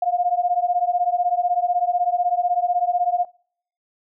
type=beating tone pair; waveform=sine; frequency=702 / 718 Hz; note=F5 / F5; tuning=+9 / +48 cents; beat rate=16 Hz; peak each=-21 dBFS; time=0.02-3.25 s; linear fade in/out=5 ms; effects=noise-tail reverb RT60 0.6 s tail -25 dB re dry